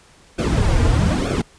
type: noise with flanger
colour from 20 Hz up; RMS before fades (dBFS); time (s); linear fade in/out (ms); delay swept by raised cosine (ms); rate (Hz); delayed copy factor
brown; -17; 0.38-1.42; 10; 1 to 5.4; 1.1; -0.85
effects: pink hiss -50 dBFS RMS until 1.58 s + resampled to 22050 Hz